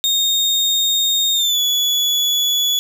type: tone with pitch glide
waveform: 35% pulse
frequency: 3698 to 3411 Hz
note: A#7 to G#7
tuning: -15 to +46 cents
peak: -13 dBFS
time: 0.04-2.79 s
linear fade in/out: 0 ms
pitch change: -139 cents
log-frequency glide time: 1.33-1.6 s
effects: none